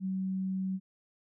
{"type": "tone", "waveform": "sine", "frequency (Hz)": 189.3, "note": "F#3", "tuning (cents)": 40, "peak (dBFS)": -30, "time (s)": [0, 0.8], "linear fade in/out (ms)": 50, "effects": []}